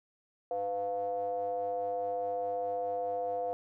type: ring-modulated tone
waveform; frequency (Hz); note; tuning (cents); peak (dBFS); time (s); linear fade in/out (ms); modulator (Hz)
triangle; 100.1; G2; +37; -26; 0.51-3.53; 0; 603
effects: none